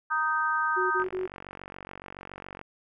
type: chord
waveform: sine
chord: Eb major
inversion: second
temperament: just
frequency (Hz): 933.4 / 1244.5 / 1555.6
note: Bb5 / Eb6 / G6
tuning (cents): +2 / 0 / -14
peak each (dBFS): -31 / -27 / -28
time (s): 0.1-1.04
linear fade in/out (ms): 20
type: tone bursts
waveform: sine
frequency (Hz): 370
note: F#4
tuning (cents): 0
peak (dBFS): -28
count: 3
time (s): 0.76-1.272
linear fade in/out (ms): 20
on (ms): 150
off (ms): 31
type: click train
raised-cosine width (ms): 0.5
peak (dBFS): -25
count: 77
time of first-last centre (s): 1-2.614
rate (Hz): 47.1
effects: none